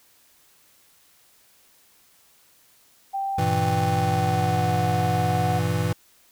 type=tone with pitch glide; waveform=sine; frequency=784 to 735.7 Hz; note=G5 to F#5; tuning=0 to -10 cents; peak=-24 dBFS; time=3.13-5.6 s; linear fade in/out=20 ms; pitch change=-110 cents; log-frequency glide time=3.91-4.73 s
type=chord; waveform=square; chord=E diminished; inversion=first; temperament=just; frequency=98.89 / 118.67 / 164.81 Hz; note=G2 / Bb2 / E3; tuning=+16 / +31 / 0 cents; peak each=-27 dBFS; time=3.38-5.93 s; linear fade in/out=5 ms
effects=white hiss -58 dBFS RMS until 6.31 s